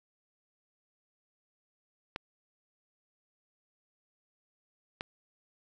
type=clicks; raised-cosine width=0.3 ms; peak=-19 dBFS; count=2; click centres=2.161 / 5.009 s; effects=none